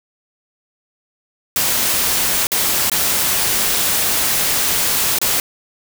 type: noise with dropouts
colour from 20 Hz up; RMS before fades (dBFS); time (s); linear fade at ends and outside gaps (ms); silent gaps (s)
white; -17; 1.56-5.4; 1; 2.47-2.518 / 2.898-2.917 / 5.187-5.215
effects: none